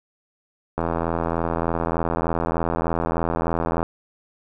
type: click train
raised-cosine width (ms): 1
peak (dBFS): -9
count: 255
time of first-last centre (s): 0.78-3.829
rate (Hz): 83.3
effects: none